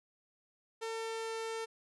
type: tone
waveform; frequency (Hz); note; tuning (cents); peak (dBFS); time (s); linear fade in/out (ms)
sawtooth; 449.9; A4; +39; -33; 0.81-1.66; 20
effects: resampled to 24000 Hz